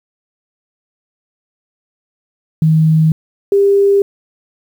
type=tone pair in turn; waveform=sine; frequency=158.3 / 398.9 Hz; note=D#3 / G4; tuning=+30 / +30 cents; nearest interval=octave + major third; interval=1600 cents; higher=second; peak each=-7 dBFS; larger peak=neither; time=2.62-3.12 / 3.52-4.02 s; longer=neither; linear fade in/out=2 ms; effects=7-bit